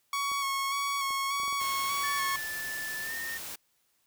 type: tone with vibrato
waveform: sawtooth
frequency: 1108.7 Hz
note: C#6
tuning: in tune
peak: -25 dBFS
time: 0.13-2.36 s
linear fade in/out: 2 ms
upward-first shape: square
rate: 1.7 Hz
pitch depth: 21 cents each way
type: clicks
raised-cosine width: 1 ms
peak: -34 dBFS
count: 7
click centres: 0.317 / 1.107 / 1.4 / 1.434 / 1.48 / 1.527 / 1.616 s
type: noise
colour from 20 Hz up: white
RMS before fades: -40 dBFS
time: 1.6-3.56 s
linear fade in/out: 10 ms
type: tone with pitch glide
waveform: triangle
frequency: 1752 to 1830.6 Hz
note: A6 to A#6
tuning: -8 to -32 cents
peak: -33 dBFS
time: 2.03-3.38 s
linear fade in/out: 10 ms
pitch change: +76 cents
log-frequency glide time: 3.02-3.14 s
effects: white hiss -72 dBFS RMS until 4.06 s